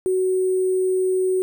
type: tone with sample-and-hold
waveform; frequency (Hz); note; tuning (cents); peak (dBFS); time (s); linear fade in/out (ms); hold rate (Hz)
sine; 372.6; F#4; +12; -17; 0.06-1.42; 0; 8820
effects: none